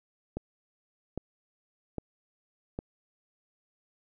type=click train; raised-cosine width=2 ms; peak=-20 dBFS; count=4; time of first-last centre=0.37-2.789 s; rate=1.24 Hz; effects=none